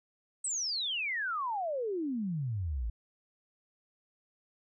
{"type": "exponential sweep", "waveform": "sine", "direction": "down", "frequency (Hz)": [8372, 51.91], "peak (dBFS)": -31, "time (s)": [0.44, 2.9], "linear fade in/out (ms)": 5, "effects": []}